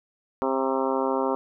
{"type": "harmonic tone with a mistuned harmonic", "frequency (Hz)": 133.1, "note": "C3", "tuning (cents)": 30, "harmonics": [2, 3, 4, 5, 6, 7, 8, 9, 10], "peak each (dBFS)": [-29, -28, -28, -34, -33, -30, -34, -36, -38], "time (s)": [0.42, 1.35], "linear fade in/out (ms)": 0, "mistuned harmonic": 9, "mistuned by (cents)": -27, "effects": []}